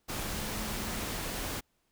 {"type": "tone in noise", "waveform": "sine", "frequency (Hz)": 214.3, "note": "A3", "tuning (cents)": -45, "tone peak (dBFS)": -42, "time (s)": [0.24, 1.01], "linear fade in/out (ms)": 20, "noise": "pink", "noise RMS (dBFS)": -36, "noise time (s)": [0.08, 1.61], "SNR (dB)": -9, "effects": ["pink hiss -75 dBFS RMS until 1.91 s"]}